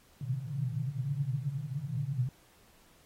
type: band-pass noise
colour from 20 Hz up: pink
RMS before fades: -34 dBFS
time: 0.21-2.29 s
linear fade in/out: 2 ms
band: 120 to 150 Hz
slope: 96 dB/octave
effects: pink hiss -63 dBFS RMS until 3.05 s + AAC 48 kbps